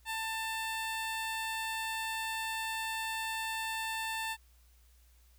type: tone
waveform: 15% pulse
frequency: 890 Hz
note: A5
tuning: 20 cents sharp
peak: -28 dBFS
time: 0.05-4.37 s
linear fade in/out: 50 ms
effects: added 60 Hz sine -60 dBFS peak until 5.38 s + white hiss -69 dBFS RMS until 5.38 s